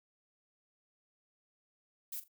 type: noise with echo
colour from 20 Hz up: violet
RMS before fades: -41 dBFS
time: 2.12-2.2 s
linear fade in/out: 5 ms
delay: 41 ms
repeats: 2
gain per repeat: -14 dB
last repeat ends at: 2.282 s
effects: none